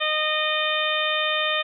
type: harmonic tone with a mistuned harmonic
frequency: 615 Hz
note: D#5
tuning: 20 cents flat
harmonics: 1 / 2 / 3 / 4 / 5 / 6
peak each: -28 / -28 / -28 / -28 / -28 / -28 dBFS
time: 0-1.63 s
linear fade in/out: 20 ms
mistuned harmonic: 6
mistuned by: -32 cents
effects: none